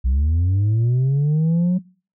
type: linear sweep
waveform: sine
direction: up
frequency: 60.4 to 185 Hz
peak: -12 dBFS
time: 0.04-1.79 s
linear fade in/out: 20 ms
effects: noise-tail reverb RT60 0.4 s tail -23 dB re dry + tanh soft clip ceiling -14 dBFS